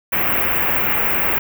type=band-stop noise; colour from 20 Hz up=white; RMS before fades=-18 dBFS; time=0.12-1.39 s; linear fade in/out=10 ms; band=2700 to 15000 Hz; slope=48 dB/octave; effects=none